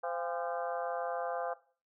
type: harmonic tone with a mistuned harmonic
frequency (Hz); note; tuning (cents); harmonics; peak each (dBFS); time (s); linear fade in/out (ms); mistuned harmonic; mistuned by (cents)
172.1; F3; -25; 3 / 4 / 5 / 6 / 7 / 8 / 9; -38 / -38 / -40 / -46 / -44 / -48 / -48; 0.03-1.54; 10; 5; -95
effects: noise-tail reverb RT60 0.4 s tail -17 dB re dry